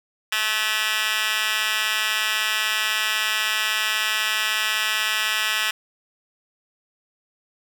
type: tone with high-pass filter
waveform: 10% pulse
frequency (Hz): 216.2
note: A3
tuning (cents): -30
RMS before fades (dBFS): -23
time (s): 0.32-5.71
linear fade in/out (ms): 5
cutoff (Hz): 2100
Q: 6.5
effects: none